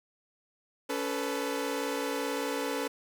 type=tone cluster; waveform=sawtooth; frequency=281.6 / 440.1 / 498.2 Hz; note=C#4 / A4 / B4; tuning=+27 / 0 / +15 cents; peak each=-31 dBFS; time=0.89-2.88 s; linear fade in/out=10 ms; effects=none